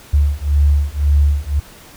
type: beating tone pair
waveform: sine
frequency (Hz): 71.4 / 73.3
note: D2 / D2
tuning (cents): -48 / -3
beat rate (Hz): 1.9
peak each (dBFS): -14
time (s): 0.13-1.6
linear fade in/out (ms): 10
effects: pink hiss -41 dBFS RMS until 1.96 s